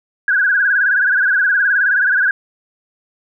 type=tone with vibrato; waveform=sine; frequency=1561 Hz; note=G6; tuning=8 cents flat; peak=-11 dBFS; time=0.28-2.31 s; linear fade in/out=2 ms; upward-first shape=sine; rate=19 Hz; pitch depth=110 cents each way; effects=none